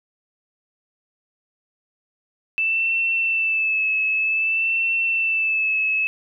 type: tone with vibrato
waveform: sine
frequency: 2641 Hz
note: E7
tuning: 3 cents sharp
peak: -18 dBFS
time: 2.58-6.07 s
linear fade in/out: 0 ms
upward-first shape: sine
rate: 0.53 Hz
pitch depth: 36 cents each way
effects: none